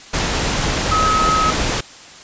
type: tone in noise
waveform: sine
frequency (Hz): 1278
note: D#6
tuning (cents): +46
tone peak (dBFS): -14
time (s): 0.91-1.51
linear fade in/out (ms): 10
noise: pink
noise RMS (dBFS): -19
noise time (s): 0.13-1.81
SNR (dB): +2
effects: white hiss -39 dBFS RMS until 2.23 s + resampled to 16000 Hz